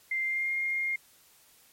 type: tone with pitch glide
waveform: sine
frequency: 2093 to 2126 Hz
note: C7 to C7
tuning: 0 to +27 cents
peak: -27 dBFS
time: 0.11-0.96 s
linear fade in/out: 5 ms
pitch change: +27 cents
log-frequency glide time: 0.21-0.52 s
effects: white hiss -60 dBFS RMS until 1.72 s + MP3 64 kbps